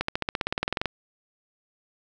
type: accelerating click train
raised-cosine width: 0.3 ms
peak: -9 dBFS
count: 16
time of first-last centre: 0.01-0.857 s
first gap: 74 ms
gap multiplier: 0.96
effects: none